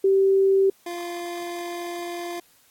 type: tone pair in turn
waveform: sine / 25% pulse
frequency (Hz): 388 / 347.1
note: G4 / F4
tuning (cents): -18 / -11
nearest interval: major second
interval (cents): 193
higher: first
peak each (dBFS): -15 / -26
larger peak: first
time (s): 0.04-0.7 / 0.86-2.4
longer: second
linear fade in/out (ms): 5
effects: white hiss -59 dBFS RMS until 2.7 s + AAC 64 kbps